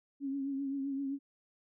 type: tone with vibrato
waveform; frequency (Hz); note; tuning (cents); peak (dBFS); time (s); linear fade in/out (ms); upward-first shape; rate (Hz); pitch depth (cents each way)
sine; 274.9; C#4; -14; -33; 0.2-1.19; 50; triangle; 7.7; 50
effects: none